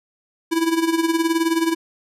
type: tone with tremolo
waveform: square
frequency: 329.4 Hz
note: E4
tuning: 1 cent flat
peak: -15 dBFS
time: 0.51-1.75 s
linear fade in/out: 20 ms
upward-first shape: sine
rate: 19 Hz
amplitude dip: 70%
effects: resampled to 32000 Hz